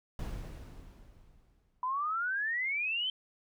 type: noise with exponential decay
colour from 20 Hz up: brown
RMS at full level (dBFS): -36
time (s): 0.19-1.99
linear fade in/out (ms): 2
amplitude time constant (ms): 390
type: exponential sweep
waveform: sine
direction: up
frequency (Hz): 990 to 3136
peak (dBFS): -30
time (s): 1.83-3.1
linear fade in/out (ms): 2
effects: none